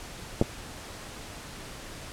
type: clicks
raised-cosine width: 2 ms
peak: -7 / -14 dBFS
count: 2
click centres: 0.414 / 0.423 s
effects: pink hiss -42 dBFS RMS until 2.12 s + low-pass 10000 Hz 12 dB/octave